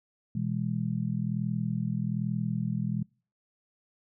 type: chord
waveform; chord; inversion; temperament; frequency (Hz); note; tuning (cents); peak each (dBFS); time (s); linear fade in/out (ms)
sine; E major; second; just; 123.61 / 164.81 / 206; B2 / E3 / G#3; +2 / 0 / -14; -32; 0.35-3.03; 5
effects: noise-tail reverb RT60 0.4 s tail -26 dB re dry